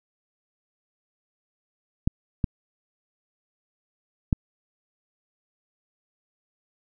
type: clicks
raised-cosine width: 5 ms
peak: -8 / -10 / -7 dBFS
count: 3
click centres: 2.075 / 2.442 / 4.328 s
effects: none

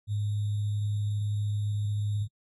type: tone with sample-and-hold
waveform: sine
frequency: 103.83 Hz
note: G#2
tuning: in tune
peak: -26 dBFS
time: 0.07-2.28 s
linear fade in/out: 50 ms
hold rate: 3675 Hz
effects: AAC 32 kbps

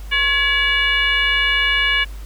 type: tone with frequency modulation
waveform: sine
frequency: 2286 Hz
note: D7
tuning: 47 cents flat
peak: -14 dBFS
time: 0.11-2.05 s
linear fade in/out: 20 ms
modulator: 600 Hz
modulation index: 1.4
effects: added 50 Hz sine -29 dBFS peak until 2.25 s + pink hiss -45 dBFS RMS until 2.25 s

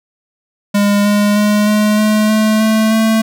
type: tone with pitch steps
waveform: square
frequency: 203.6 / 206.1 / 208.6 / 211.1 / 213.7 / 216.3 / 219 / 221.6 Hz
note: G#3 / G#3 / G#3 / G#3 / G#3 / A3 / A3 / A3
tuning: -34 / -13 / +8 / +29 / +50 / -29 / -8 / +13 cents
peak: -10 dBFS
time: 0.74-3.22 s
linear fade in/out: 10 ms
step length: 310 ms
effects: none

